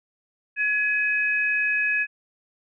sine tone pair together, 1689.2 / 2531 Hz, G#6 / D#7, +29 / +29 cents, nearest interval perfect fifth, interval 700 cents, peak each -23 dBFS, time 0.56-2.07 s, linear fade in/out 50 ms, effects none

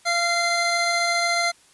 25% pulse tone pair together, 689 / 2081 Hz, F5 / C7, -24 / -10 cents, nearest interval octave + perfect fifth, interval 1914 cents, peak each -19 / -19 dBFS, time 0.05-1.52 s, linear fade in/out 20 ms, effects white hiss -55 dBFS RMS until 1.73 s + resampled to 24000 Hz

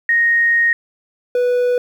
sine / triangle tone pair in turn, 1864.7 / 492.5 Hz, A#6 / B4, 0 / -5 cents, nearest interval octave + major seventh, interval 2305 cents, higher first, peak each -11 dBFS, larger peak neither, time 0.09-0.73 / 1.35-1.78 s, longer first, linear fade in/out 2 ms, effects 8-bit

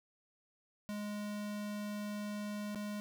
square tone with dropouts, 207.7 Hz, G#3, in tune, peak -39 dBFS, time 0.89-3 s, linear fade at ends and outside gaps 0 ms, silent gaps 2.748-2.757 s, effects none

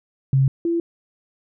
sine tone pair in turn, 134.6 / 337.6 Hz, C3 / E4, +49 / +41 cents, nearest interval octave + major third, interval 1592 cents, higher second, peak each -13 / -18 dBFS, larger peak first, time 0.33-0.48 / 0.65-0.8 s, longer neither, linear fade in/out 2 ms, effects none

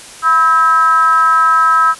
sine tone with frequency modulation, 1295 Hz, E6, 31 cents flat, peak -7 dBFS, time 0.22-1.95 s, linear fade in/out 50 ms, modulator 300 Hz, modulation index 0.61, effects white hiss -34 dBFS RMS until 1.99 s + resampled to 24000 Hz

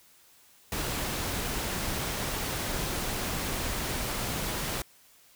pink noise, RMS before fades -32 dBFS, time 0.72-4.82 s, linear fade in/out 2 ms, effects white hiss -59 dBFS RMS until 5.35 s

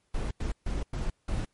brown noise bursts at uneven times, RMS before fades -30 dBFS, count 5, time 0.14-0.31 / 0.4-0.52 / 0.66-0.83 / 0.93-1.1 / 1.28-1.45 s, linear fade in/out 5 ms, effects pink hiss -73 dBFS RMS until 1.53 s + MP3 48 kbps

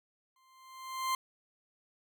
40% pulse tone with exponential growth, 1046.5 Hz, C6, in tune, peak -27 dBFS, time 0.36-1.15 s, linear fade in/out 2 ms, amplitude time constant 170 ms, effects none

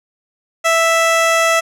15% pulse tone, 659.3 Hz, E5, in tune, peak -5 dBFS, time 0.64-1.61 s, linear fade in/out 20 ms, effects low-pass 11000 Hz 12 dB/octave

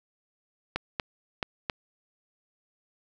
clicks, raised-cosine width 0.3 ms, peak -12 dBFS, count 4, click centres 0.76 / 0.998 / 1.428 / 1.698 s, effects none

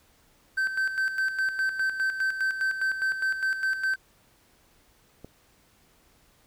triangle tone with tremolo, 1548 Hz, G6, 22 cents flat, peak -21 dBFS, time 0.57-3.96 s, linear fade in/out 10 ms, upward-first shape square, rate 4.9 Hz, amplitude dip 60%
click, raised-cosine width 2 ms, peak -28 dBFS, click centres 5.246 s
effects pink hiss -62 dBFS RMS until 6.46 s

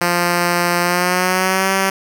5% pulse tone with pitch glide, 174.61 to 192.63 Hz, F3 to G3, 0 to -30 cents, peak -3 dBFS, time 0.01-1.9 s, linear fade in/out 5 ms, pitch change +170 cents, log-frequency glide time 0.81-1.71 s, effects none

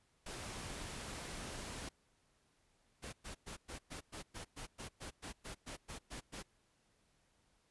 pink noise, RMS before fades -46 dBFS, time 0.26-1.89 s, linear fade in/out 5 ms
pink noise bursts, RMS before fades -47 dBFS, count 16, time 3.02-6.43 s, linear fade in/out 20 ms, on 110 ms, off 110 ms
effects pink hiss -75 dBFS RMS until 7.7 s + resampled to 24000 Hz

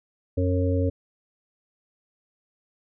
harmonic tone, 91 Hz, F#2, 28 cents flat, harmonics 1 / 3 / 5 / 6, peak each -22 / -27 / -29 / -30 dBFS, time 0.37-0.9 s, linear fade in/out 10 ms, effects none

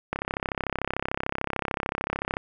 click train, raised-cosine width 0.5 ms, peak -11 dBFS, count 76, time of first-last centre 0.13-2.369 s, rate 33.5 Hz, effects none

